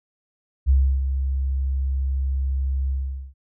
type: tone with ADSR envelope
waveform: sine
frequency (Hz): 67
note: C2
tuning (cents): +42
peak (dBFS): -12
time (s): 0.66-3.34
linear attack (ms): 36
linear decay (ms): 310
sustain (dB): -8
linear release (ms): 440
effects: none